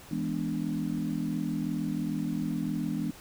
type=chord; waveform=sine; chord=E dominant seventh; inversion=none; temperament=equal; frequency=164.81 / 207.7 / 246.9 / 293.7 Hz; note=E3 / G#3 / B3 / D4; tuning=0 / 0 / 0 / 0 cents; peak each=-34 dBFS; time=0.11-3.11 s; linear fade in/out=5 ms; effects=pink hiss -50 dBFS RMS until 3.2 s